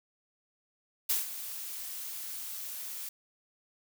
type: noise with ADSR envelope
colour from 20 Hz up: blue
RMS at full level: -27 dBFS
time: 1.09-3.09 s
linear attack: 10 ms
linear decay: 150 ms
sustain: -13 dB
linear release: 4 ms
effects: none